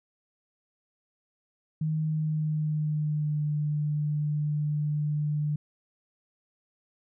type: tone with pitch glide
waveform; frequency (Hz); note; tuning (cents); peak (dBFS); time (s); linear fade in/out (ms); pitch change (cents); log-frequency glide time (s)
sine; 156.2 to 149.32; D#3 to D3; +7 to +29; -25; 1.81-5.56; 5; -78; 2.01-3.49
effects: none